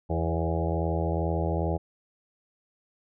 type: harmonic tone with a mistuned harmonic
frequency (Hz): 82.41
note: E2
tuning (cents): 0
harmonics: 1 / 2 / 4 / 5 / 6 / 7 / 8 / 9 / 10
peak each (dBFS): -28 / -31 / -34 / -35 / -36 / -36 / -37 / -38 / -38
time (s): 0.09-1.78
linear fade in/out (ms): 20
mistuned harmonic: 7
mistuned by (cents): -20
effects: none